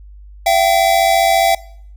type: tone pair together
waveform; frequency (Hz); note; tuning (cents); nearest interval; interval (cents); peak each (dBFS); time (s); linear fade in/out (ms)
square; 676 / 770.8; E5 / G5; +43 / -29; major second; 228; -14; 0.46-1.55; 5
effects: noise-tail reverb RT60 0.6 s tail -21 dB re dry + added 50 Hz sine -35 dBFS peak until 1.96 s